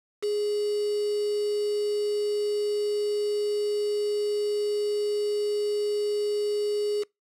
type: tone with quantisation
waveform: sine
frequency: 415.1 Hz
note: G#4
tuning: 1 cent flat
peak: -24 dBFS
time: 0.22-7.04 s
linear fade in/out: 20 ms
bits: 6
effects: noise-tail reverb RT60 0.2 s tail -26 dB re dry + low-pass 9000 Hz 12 dB/octave